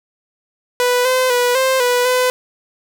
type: tone with pitch steps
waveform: sawtooth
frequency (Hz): 493.6 / 513 / 489.8 / 525 / 491.7 / 504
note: B4 / C5 / B4 / C5 / B4 / B4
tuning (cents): -1 / -34 / -14 / +6 / -8 / +35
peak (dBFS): -9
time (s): 0.8-2.3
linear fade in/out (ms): 0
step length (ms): 250
effects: none